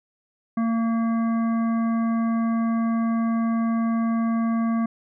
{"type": "harmonic tone with a mistuned harmonic", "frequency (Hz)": 228, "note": "A#3", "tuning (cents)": -38, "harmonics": [1, 3, 5, 7, 9], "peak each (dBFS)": [-20, -34, -33, -44, -46], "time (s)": [0.57, 4.86], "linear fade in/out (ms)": 5, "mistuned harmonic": 7, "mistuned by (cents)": 25, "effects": []}